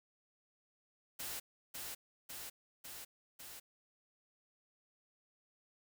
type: noise with echo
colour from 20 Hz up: white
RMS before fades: -43 dBFS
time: 1.19-1.4 s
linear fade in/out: 10 ms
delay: 550 ms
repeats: 4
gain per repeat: -2 dB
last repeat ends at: 3.6 s
effects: none